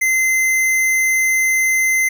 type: tone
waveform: square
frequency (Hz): 2066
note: C7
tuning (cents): -22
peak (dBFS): -14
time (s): 0.01-2.09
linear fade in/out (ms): 10
effects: none